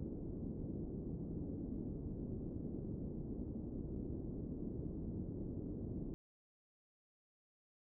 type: low-pass noise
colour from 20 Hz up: white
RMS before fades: -44 dBFS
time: 0-6.14 s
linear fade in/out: 0 ms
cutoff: 330 Hz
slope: 24 dB/octave
effects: none

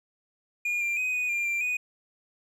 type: tone with pitch steps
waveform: triangle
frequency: 2430 / 2381 / 2507 / 2482 / 2394 / 2369 / 2479 Hz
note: D#7 / D7 / D#7 / D#7 / D7 / D7 / D#7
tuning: -42 / +23 / +12 / -5 / +33 / +14 / -7 cents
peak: -24 dBFS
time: 0.65-1.77 s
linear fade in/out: 5 ms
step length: 160 ms
effects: none

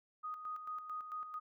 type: tone with tremolo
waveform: sine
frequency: 1244.5 Hz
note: D#6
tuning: in tune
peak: -39 dBFS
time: 0.23-1.4 s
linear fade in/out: 20 ms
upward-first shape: square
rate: 4.5 Hz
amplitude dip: 55%
effects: none

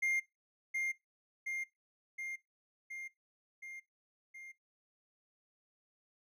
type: tone with echo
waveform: triangle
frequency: 2114 Hz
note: C7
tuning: 17 cents sharp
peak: -29 dBFS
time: 0.02-0.2 s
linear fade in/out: 10 ms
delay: 720 ms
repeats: 6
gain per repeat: -3 dB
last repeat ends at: 4.52 s
effects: noise-tail reverb RT60 0.2 s tail -19 dB re dry

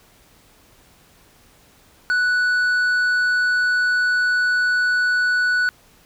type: tone with tanh clipping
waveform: sine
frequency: 1480 Hz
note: F#6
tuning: in tune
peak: -17 dBFS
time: 2.1-5.69 s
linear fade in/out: 0 ms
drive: 6 dB
effects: pink hiss -53 dBFS RMS until 6.05 s

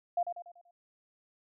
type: tone with echo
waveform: sine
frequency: 698 Hz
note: F5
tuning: 1 cent flat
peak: -26 dBFS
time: 0.17-0.23 s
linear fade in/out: 5 ms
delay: 96 ms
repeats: 5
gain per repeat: -7 dB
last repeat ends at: 0.71 s
effects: none

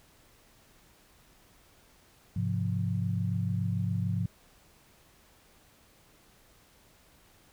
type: chord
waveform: sine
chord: F minor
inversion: first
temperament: equal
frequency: 103.83 / 130.81 / 174.61 Hz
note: Ab2 / C3 / F3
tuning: 0 / 0 / 0 cents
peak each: -30 / -34 / -32 dBFS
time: 2.36-4.26 s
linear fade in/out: 5 ms
effects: pink hiss -61 dBFS RMS until 7.52 s

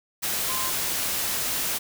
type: tone in noise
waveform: sine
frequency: 1040 Hz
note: C6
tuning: 11 cents flat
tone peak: -32 dBFS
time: 0.48-0.71 s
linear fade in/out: 20 ms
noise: white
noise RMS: -27 dBFS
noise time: 0.22-1.79 s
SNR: -8 dB
effects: none

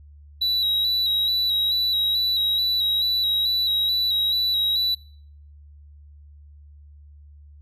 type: tone with vibrato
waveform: triangle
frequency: 3897 Hz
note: B7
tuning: 24 cents flat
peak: -18 dBFS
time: 0.41-4.95 s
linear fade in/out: 10 ms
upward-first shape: square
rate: 2.3 Hz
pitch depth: 27 cents each way
effects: noise-tail reverb RT60 0.6 s tail -25 dB re dry + added 73 Hz sine -44 dBFS peak until 7.61 s

